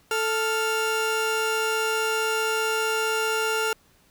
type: tone pair together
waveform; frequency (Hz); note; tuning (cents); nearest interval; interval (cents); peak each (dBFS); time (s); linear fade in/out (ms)
30% pulse; 440 / 1395.3; A4 / F6; 0 / -2; octave + minor sixth; 1998; -23 / -23; 0.11-3.73; 2
effects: pink hiss -60 dBFS RMS until 4.1 s